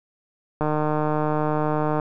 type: click train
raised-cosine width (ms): 1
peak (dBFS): -10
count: 212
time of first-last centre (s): 0.61-1.998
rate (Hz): 152
effects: none